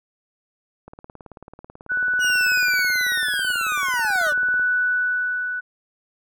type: click train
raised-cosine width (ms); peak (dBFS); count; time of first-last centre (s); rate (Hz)
1; -26; 69; 0.88-4.596; 18.3
type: tone with tremolo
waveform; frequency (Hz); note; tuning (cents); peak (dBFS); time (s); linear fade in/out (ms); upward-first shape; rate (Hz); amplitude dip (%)
sine; 1485; F#6; +6; -17; 1.89-5.61; 20; sine; 0.45; 60
type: linear sweep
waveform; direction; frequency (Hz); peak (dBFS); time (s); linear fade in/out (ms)
25% pulse; down; 2923 to 554.4; -19; 2.19-4.34; 50
effects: none

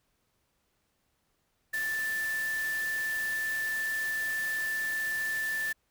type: tone in noise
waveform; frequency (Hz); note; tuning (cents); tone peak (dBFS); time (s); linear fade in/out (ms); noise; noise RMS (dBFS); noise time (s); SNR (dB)
sine; 1762; A6; +2; -29; 1.73-5.73; 10; white; -42; 1.73-5.73; +10
effects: pink hiss -75 dBFS RMS until 5.9 s

